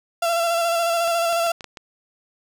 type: tone with vibrato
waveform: 35% pulse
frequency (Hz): 677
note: E5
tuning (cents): +46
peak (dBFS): -17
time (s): 0.22-1.52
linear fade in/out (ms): 5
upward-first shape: square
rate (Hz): 14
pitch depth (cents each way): 23
type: clicks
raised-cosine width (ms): 0.2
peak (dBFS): -19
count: 6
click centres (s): 1.076 / 1.327 / 1.465 / 1.608 / 1.643 / 1.772
effects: none